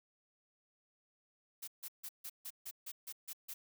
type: noise bursts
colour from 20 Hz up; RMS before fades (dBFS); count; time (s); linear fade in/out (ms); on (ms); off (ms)
blue; -45; 10; 1.62-3.54; 10; 57; 150
effects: none